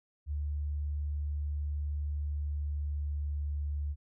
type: tone with pitch glide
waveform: sine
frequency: 73.42 to 72.95 Hz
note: D2 to D2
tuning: 0 to -11 cents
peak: -31 dBFS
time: 0.26-3.96 s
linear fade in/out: 50 ms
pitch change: -11 cents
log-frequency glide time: 2.2-3.54 s
effects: none